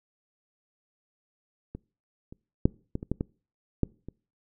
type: clicks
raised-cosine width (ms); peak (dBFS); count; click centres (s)
3; -24 / -30 / -6 / -17 / -24 / -14 / -15 / -10 / -26; 9; 1.75 / 2.325 / 2.655 / 2.954 / 3.029 / 3.116 / 3.209 / 3.833 / 4.086
effects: noise-tail reverb RT60 0.4 s tail -25 dB re dry